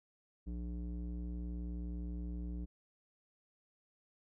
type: tone with low-pass filter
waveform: square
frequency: 59.6 Hz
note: A#1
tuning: 39 cents sharp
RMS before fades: -41 dBFS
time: 0.46-2.66 s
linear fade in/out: 20 ms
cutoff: 270 Hz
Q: 1.8
effects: none